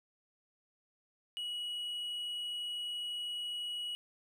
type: tone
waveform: triangle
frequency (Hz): 2917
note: F#7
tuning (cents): -25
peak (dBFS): -35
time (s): 1.37-3.95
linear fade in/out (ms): 0
effects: none